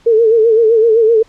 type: tone with vibrato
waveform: sine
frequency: 450 Hz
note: A4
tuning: 39 cents sharp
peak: -6 dBFS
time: 0.06-1.23 s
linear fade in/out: 10 ms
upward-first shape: sine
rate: 7.8 Hz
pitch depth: 75 cents each way
effects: pink hiss -49 dBFS RMS until 1.28 s + low-pass 6000 Hz 12 dB/octave